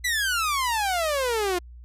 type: exponential sweep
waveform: sawtooth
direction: down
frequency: 2019 to 345.1 Hz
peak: -19 dBFS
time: 0.04-1.59 s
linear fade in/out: 10 ms
effects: added 60 Hz sine -41 dBFS peak until 1.84 s + resampled to 32000 Hz